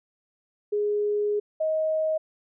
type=tone pair in turn; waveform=sine; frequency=415.3 / 629.3 Hz; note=G#4 / D#5; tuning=0 / +19 cents; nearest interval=perfect fifth; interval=719 cents; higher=second; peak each=-22 dBFS; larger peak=neither; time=0.72-1.4 / 1.6-2.18 s; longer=first; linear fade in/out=10 ms; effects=none